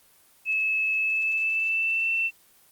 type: tone with pitch glide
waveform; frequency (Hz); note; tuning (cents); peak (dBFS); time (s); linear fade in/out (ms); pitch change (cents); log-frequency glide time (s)
sine; 2597 to 2684; E7 to E7; -26 to +31; -22; 0.45-2.31; 50; +57; 0.99-2.13
effects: white hiss -58 dBFS RMS until 2.71 s + Opus 24 kbps